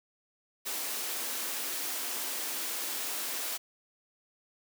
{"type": "high-pass noise", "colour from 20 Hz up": "white", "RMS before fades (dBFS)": -35, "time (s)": [0.65, 3.58], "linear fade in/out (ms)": 20, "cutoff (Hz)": 230, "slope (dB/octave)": 48, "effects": []}